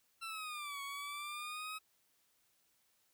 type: exponential two-way sweep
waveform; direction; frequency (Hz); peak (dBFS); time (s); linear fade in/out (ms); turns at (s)
20% pulse; down then up; 1355 to 1110 to 1277; -37; 0.21-1.79; 20; 0.82
effects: white hiss -75 dBFS RMS until 3.13 s